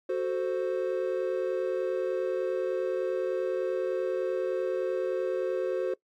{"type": "chord", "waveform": "triangle", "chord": "F# diminished", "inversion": "none", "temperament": "equal", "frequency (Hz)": [370, 440, 523.3], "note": ["F#4", "A4", "C5"], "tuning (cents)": [0, 0, 0], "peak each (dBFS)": [-28, -32, -29], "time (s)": [0.09, 5.94], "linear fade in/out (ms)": 5, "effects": ["noise-tail reverb RT60 0.1 s tail -21 dB re dry", "AAC 64 kbps"]}